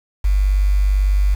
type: tone with quantisation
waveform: sine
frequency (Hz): 49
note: G1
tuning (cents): 0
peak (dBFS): -12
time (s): 0.24-1.35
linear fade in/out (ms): 10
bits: 6
effects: none